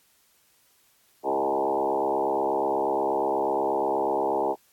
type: tone with frequency modulation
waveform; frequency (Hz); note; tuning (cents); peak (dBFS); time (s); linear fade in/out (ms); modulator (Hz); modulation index
sine; 622.3; D#5; 0; -22; 1.23-4.56; 50; 68.3; 4.3
effects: white hiss -63 dBFS RMS until 4.72 s + AAC 64 kbps